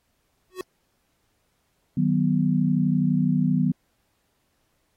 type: tone with exponential growth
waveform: square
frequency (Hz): 370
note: F#4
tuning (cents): 0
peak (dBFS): -26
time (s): 0.5-0.61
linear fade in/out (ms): 2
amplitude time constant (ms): 22
type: chord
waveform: sine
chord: B major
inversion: first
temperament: equal with one note detuned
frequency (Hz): 155.56 / 187.91 / 246.9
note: D#3 / F#3 / B3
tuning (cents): 0 / +27 / 0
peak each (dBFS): -23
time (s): 1.97-3.72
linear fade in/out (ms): 5
effects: pink hiss -71 dBFS RMS until 4.96 s + AAC 48 kbps